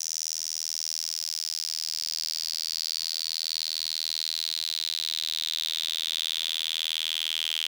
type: tone with high-pass filter sweep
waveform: sawtooth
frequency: 80.3 Hz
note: E2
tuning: 45 cents flat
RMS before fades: -31 dBFS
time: 0-7.67 s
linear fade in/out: 5 ms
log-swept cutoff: 5800 to 3200 Hz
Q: 7.3
effects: none